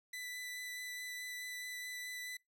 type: tone with vibrato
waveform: sawtooth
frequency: 1989 Hz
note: B6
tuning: 12 cents sharp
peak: -39 dBFS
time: 0.13-2.37 s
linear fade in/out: 5 ms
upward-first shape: sine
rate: 4.7 Hz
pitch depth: 9 cents each way
effects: noise-tail reverb RT60 0.2 s tail -25 dB re dry